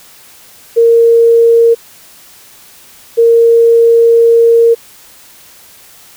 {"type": "tone pair in turn", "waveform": "sine", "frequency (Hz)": [463.2, 463.2], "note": ["A#4", "A#4"], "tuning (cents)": [-11, -11], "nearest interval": "unison", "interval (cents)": 0, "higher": "neither", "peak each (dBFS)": -3, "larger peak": "neither", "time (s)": [[0.76, 1.75], [3.17, 4.75]], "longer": "second", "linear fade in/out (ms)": 20, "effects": ["white hiss -39 dBFS RMS until 6.16 s"]}